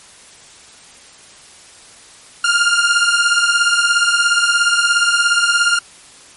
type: beating tone pair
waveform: sawtooth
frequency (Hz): 1396.9 / 1413.9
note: F6 / F6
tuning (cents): 0 / +21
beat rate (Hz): 17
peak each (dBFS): -11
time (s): 2.44-5.79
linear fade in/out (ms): 5
effects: white hiss -42 dBFS RMS until 6.36 s + MP3 48 kbps